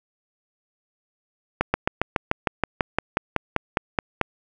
slowing click train, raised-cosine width 0.5 ms, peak -4 dBFS, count 16, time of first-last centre 1.61-4.213 s, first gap 130 ms, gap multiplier 1.04, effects none

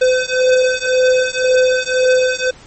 square beating tone pair, 509 / 510.9 Hz, C5 / C5, -48 / -41 cents, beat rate 1.9 Hz, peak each -15 dBFS, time 0.01-2.51 s, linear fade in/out 10 ms, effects pink hiss -42 dBFS RMS until 2.66 s + MP3 32 kbps

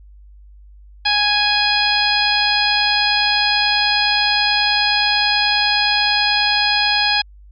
harmonic tone, 830.6 Hz, G#5, in tune, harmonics 1 / 2 / 3 / 4 / 5 / 6, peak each -21 / -21 / -21 / -21 / -21 / -21 dBFS, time 1.05-7.22 s, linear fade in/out 10 ms, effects added 50 Hz sine -40 dBFS peak until 7.51 s

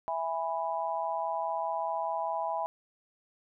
sine chord, E major, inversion none, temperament just, 659.3 / 824.1 / 988.9 Hz, E5 / G#5 / B5, 0 / -14 / +2 cents, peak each -34 dBFS, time 0.08-2.66 s, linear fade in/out 0 ms, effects none

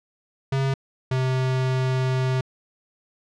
square tone pair in turn, 135.1 / 129.8 Hz, C#3 / C3, -44 / -13 cents, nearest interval minor second, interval 69 cents, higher first, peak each -21 dBFS, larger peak neither, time 0.52-0.74 / 1.11-2.41 s, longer second, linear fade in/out 5 ms, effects low-pass 5000 Hz 12 dB/octave

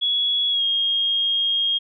sine tone with pitch glide, 3363 to 3247 Hz, G#7 to G#7, +21 to -40 cents, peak -18 dBFS, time 0.01-1.79 s, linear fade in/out 20 ms, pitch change -61 cents, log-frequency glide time 0.5-0.63 s, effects none

